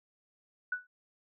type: tone with exponential decay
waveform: sine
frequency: 1480 Hz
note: F#6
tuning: in tune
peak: -27 dBFS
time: 0.72-0.87 s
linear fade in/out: 5 ms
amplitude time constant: 31 ms
effects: none